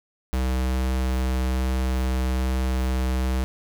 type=tone; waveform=square; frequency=64.2 Hz; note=C2; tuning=32 cents flat; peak=-22 dBFS; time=0.33-3.44 s; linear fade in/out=0 ms; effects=none